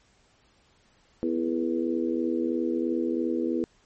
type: harmonic tone with a mistuned harmonic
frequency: 83 Hz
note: E2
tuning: 12 cents sharp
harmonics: 3 / 4 / 5 / 6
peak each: -29 / -27 / -33 / -33 dBFS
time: 1.23-3.64 s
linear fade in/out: 0 ms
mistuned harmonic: 6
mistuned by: -49 cents
effects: pink hiss -63 dBFS RMS until 3.85 s + MP3 32 kbps